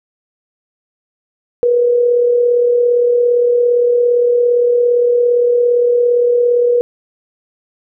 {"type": "tone with amplitude modulation", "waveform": "sine", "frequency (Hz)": 483.1, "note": "B4", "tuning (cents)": -38, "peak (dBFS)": -7, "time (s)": [1.63, 6.81], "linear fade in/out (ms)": 0, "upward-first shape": "sine", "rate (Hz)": 37.5, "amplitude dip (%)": 40, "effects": []}